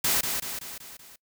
white noise with echo, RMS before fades -24 dBFS, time 0.04-0.21 s, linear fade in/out 5 ms, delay 190 ms, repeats 5, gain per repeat -5 dB, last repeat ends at 1.16 s, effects noise-tail reverb RT60 0.1 s tail -24 dB re dry

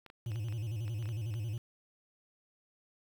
clicks, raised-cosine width 0.3 ms, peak -35 dBFS, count 11, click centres 0.063 / 0.101 / 0.318 / 0.359 / 0.485 / 0.525 / 0.88 / 1.026 / 1.057 / 1.09 / 1.34 s
triangle tone with vibrato, 110 Hz, A2, in tune, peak -32 dBFS, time 0.26-1.58 s, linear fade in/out 5 ms, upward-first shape square, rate 11 Hz, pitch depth 120 cents each way
effects 9-bit

